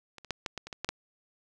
clicks, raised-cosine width 0.2 ms, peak -28 / -30 / -14 / -15 / -19 / -25 / -21 / -15 / -12 dBFS, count 9, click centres 0.183 / 0.247 / 0.307 / 0.462 / 0.577 / 0.67 / 0.728 / 0.846 / 0.89 s, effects none

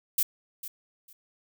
violet noise with echo, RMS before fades -24 dBFS, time 0.18-0.23 s, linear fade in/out 5 ms, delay 450 ms, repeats 2, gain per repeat -14 dB, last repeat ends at 1.13 s, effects none

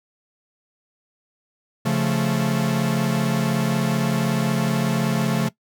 45% pulse chord, Db augmented, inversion none, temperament equal, 138.59 / 174.61 / 220 Hz, Db3 / F3 / A3, 0 / 0 / 0 cents, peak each -23 / -24 / -23 dBFS, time 1.85-5.49 s, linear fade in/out 10 ms, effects noise-tail reverb RT60 0.1 s tail -19 dB re dry

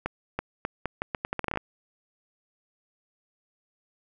accelerating click train, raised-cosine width 0.5 ms, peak -13 dBFS, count 15, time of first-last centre 0.06-1.573 s, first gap 330 ms, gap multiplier 0.79, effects none

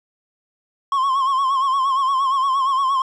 triangle tone with vibrato, 1075 Hz, C6, 47 cents sharp, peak -14 dBFS, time 0.92-3.02 s, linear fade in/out 2 ms, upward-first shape sine, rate 8.6 Hz, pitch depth 72 cents each way, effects resampled to 22050 Hz + 9-bit

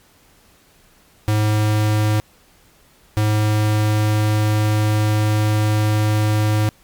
square tone pair in turn, 106.6 / 106.6 Hz, G#2 / G#2, +46 / +46 cents, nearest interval unison, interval 0 cents, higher neither, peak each -15 dBFS, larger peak neither, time 1.28-2.2 / 3.17-6.69 s, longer second, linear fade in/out 0 ms, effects pink hiss -53 dBFS RMS until 6.83 s + MP3 96 kbps

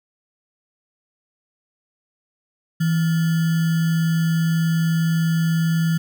sine tone with sample-and-hold, 164.1 Hz, E3, 8 cents flat, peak -16 dBFS, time 2.8-5.98 s, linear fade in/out 10 ms, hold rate 1575 Hz, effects none

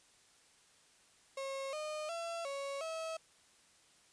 35% pulse tone with pitch steps, 542 / 612 / 674 / 555 / 647 Hz, C#5 / D#5 / E5 / C#5 / E5, -39 / -29 / +38 / +2 / -32 cents, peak -37 dBFS, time 1.37-3.17 s, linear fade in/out 5 ms, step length 360 ms, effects white hiss -66 dBFS RMS until 4.12 s + resampled to 22050 Hz

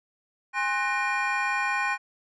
triangle tone cluster, 817 / 1060 / 1491 / 1852 / 2406 Hz, G#5 / C6 / F#6 / A#6 / D7, -29 / +22 / +13 / -12 / +41 cents, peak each -29 dBFS, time 0.53-1.98 s, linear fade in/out 50 ms, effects resampled to 24000 Hz

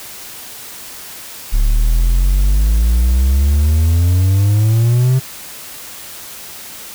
triangle exponential sweep, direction up, 34.83 to 132.3 Hz, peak -7 dBFS, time 1.52-5.2 s, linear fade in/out 20 ms, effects white hiss -32 dBFS RMS until 6.94 s

